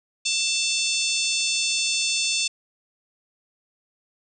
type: harmonic tone with a mistuned harmonic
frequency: 887 Hz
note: A5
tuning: 14 cents sharp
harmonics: 3 / 4 / 5 / 6 / 7 / 8 / 9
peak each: -27 / -28 / -29 / -30 / -30 / -31 / -32 dBFS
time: 0.25-2.48 s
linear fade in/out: 10 ms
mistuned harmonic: 9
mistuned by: +56 cents
effects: none